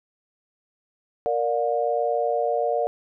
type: chord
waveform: sine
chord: Bb major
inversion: none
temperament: equal with one note detuned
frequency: 466.2 / 587.3 / 715.2 Hz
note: Bb4 / D5 / F5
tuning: 0 / 0 / +41 cents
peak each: -25 dBFS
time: 1.26-2.87 s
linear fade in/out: 0 ms
effects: none